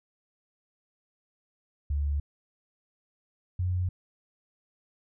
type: tone pair in turn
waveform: sine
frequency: 72 / 90.66 Hz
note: D2 / F#2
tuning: -34 / -35 cents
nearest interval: major third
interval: 399 cents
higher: second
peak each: -25 dBFS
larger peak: neither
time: 1.9-2.2 / 3.59-3.89 s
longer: neither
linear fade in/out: 5 ms
effects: none